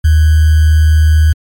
sine tone with sample-and-hold, 77.8 Hz, D#2, in tune, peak -4 dBFS, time 0.04-1.33 s, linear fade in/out 10 ms, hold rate 1575 Hz, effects MP3 64 kbps

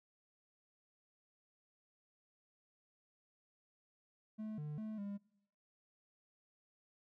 triangle tone with pitch steps, 216.2 / 149.5 / 216.8 / 201.4 Hz, A3 / D3 / A3 / G3, -30 / +31 / -25 / +47 cents, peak -39 dBFS, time 4.38-5.18 s, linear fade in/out 20 ms, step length 200 ms, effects noise-tail reverb RT60 0.9 s tail -26 dB re dry

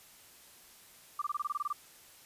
sine tone bursts, 1181 Hz, D6, 9 cents sharp, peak -30 dBFS, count 11, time 1.19-1.728 s, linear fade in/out 5 ms, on 28 ms, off 23 ms, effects white hiss -57 dBFS RMS until 2.25 s + resampled to 32000 Hz

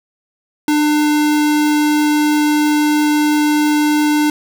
square tone, 299.5 Hz, D4, 34 cents sharp, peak -12 dBFS, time 0.68-4.3 s, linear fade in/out 2 ms, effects none

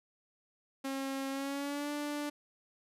sawtooth tone with pitch glide, 270.5 to 293.3 Hz, C#4 to D4, -42 to -2 cents, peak -31 dBFS, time 0.84-2.3 s, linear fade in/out 10 ms, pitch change +140 cents, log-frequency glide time 1.3-1.91 s, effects resampled to 32000 Hz

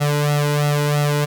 sawtooth tone with flanger, 146.83 Hz, D3, in tune, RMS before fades -18 dBFS, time 0-1.26 s, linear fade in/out 20 ms, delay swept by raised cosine 1.5 to 2.06 ms, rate 3 Hz, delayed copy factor +0.95, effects none

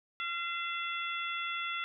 harmonic tone with a mistuned harmonic, 685 Hz, F5, 34 cents flat, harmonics 2 / 3 / 4 / 5, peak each -37 / -39 / -40 / -41 dBFS, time 0.2-1.84 s, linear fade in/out 0 ms, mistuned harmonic 4, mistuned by -29 cents, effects none

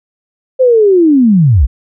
sine linear sweep, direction down, 528 to 49.45 Hz, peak -4 dBFS, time 0.59-1.67 s, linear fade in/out 20 ms, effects none

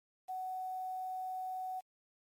sine tone with quantisation, 746 Hz, F#5, 14 cents sharp, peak -37 dBFS, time 0.28-1.81 s, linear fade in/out 20 ms, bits 10, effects MP3 64 kbps

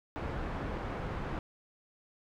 pink low-pass noise, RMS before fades -37 dBFS, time 0.16-1.39 s, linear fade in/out 0 ms, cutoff 1500 Hz, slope 12 dB/octave, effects none

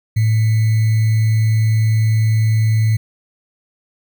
sine tone with sample-and-hold, 110 Hz, A2, in tune, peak -11 dBFS, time 0.16-2.97 s, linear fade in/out 10 ms, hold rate 2100 Hz, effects none

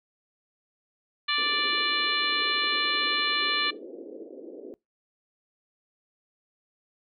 harmonic tone, 587.3 Hz, D5, in tune, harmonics 2 / 3 / 4 / 5 / 6 / 7, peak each -31 / -31 / -31 / -31 / -31 / -31 dBFS, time 1.28-3.71 s, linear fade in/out 10 ms
white band-pass noise, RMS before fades -42 dBFS, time 1.38-4.74 s, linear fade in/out 0 ms, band 270 to 500 Hz, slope 48 dB/octave
effects noise-tail reverb RT60 0.2 s tail -24 dB re dry

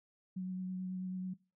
sine tone with vibrato, 185 Hz, F#3, in tune, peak -36 dBFS, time 0.36-1.34 s, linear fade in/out 10 ms, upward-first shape triangle, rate 9.2 Hz, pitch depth 15 cents each way, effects noise-tail reverb RT60 0.3 s tail -21 dB re dry

